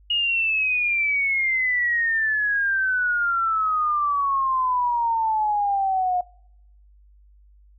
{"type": "exponential sweep", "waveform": "sine", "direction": "down", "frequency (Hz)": [2880, 715], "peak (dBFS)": -19, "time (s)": [0.1, 6.21], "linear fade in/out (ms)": 5, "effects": ["noise-tail reverb RT60 0.8 s tail -25 dB re dry", "added 50 Hz sine -50 dBFS peak until 7.78 s"]}